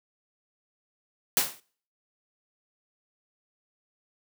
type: noise with exponential decay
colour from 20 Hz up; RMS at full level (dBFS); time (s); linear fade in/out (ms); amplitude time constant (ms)
white; -19; 1.37-1.6; 1; 50
effects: noise-tail reverb RT60 0.5 s tail -24 dB re dry + high-pass 150 Hz 12 dB/octave